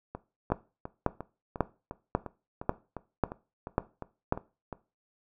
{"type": "two click trains", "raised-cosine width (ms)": 1, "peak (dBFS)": [-23, -10], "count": [14, 8], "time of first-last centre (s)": [[0.15, 4.727], [0.52, 4.324]], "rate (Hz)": [2.84, 1.84], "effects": ["noise-tail reverb RT60 0.3 s tail -17 dB re dry"]}